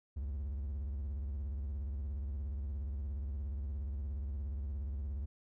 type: tone with vibrato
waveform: triangle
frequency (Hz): 69.3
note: C#2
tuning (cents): 0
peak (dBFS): -34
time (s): 0.16-5.26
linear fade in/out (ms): 10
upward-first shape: sine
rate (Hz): 17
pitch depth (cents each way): 200
effects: none